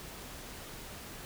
silence, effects pink hiss -46 dBFS RMS until 1.25 s

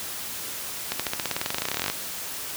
accelerating click train, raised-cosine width 0.2 ms, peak -8 dBFS, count 25, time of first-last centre 0.92-1.9 s, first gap 76 ms, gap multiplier 0.94, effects white hiss -34 dBFS RMS until 2.56 s + high-pass 60 Hz 12 dB/octave

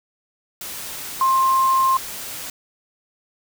sine tone in noise, 1057 Hz, C6, 17 cents sharp, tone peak -14 dBFS, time 1.21-1.97 s, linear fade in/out 2 ms, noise white, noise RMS -32 dBFS, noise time 0.61-2.5 s, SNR +15 dB, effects none

